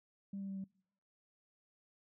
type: tone with pitch steps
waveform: sine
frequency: 197.5 / 195.8 / 194.11 / 192.43 Hz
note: G3 / G3 / G3 / G3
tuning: +13 / -2 / -17 / -32 cents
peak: -39 dBFS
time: 0.33-0.642 s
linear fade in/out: 5 ms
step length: 78 ms
effects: noise-tail reverb RT60 0.7 s tail -26 dB re dry + tanh soft clip ceiling -36 dBFS